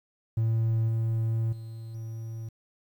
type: tone with level steps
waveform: triangle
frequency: 112.8 Hz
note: A2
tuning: 44 cents sharp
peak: -20 / -22 / -35 / -32 dBFS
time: 0.37-2.49 s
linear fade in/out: 5 ms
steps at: 0.88 / 1.52 / 1.94 s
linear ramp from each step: 10 ms
effects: tanh soft clip ceiling -16 dBFS + 10-bit